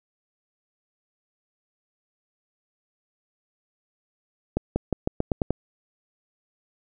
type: accelerating click train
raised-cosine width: 2 ms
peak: -9 dBFS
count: 8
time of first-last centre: 4.57-5.506 s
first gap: 190 ms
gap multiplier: 0.88
effects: none